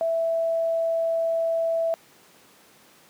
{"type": "tone", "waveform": "sine", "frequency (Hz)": 660, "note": "E5", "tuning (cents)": 2, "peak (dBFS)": -21, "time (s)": [0.01, 1.94], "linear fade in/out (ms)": 0, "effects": ["pink hiss -54 dBFS RMS until 3.09 s", "high-pass 200 Hz 12 dB/octave"]}